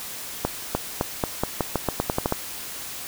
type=accelerating click train; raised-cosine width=1 ms; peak=-7 dBFS; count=13; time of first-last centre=0.45-2.324 s; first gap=300 ms; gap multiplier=0.87; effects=white hiss -35 dBFS RMS until 3.07 s